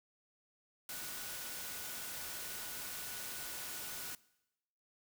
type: tone in noise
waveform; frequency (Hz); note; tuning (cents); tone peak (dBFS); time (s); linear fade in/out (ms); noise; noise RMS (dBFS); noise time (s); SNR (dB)
sine; 1470; F#6; -12; -55; 0.89-4.15; 2; white; -44; 0.89-4.15; -14
effects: noise-tail reverb RT60 0.9 s tail -21 dB re dry